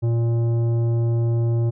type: tone with tanh clipping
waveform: triangle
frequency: 116.54 Hz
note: A#2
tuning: in tune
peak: -19 dBFS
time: 0.02-1.71 s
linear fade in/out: 20 ms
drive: 15 dB
effects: none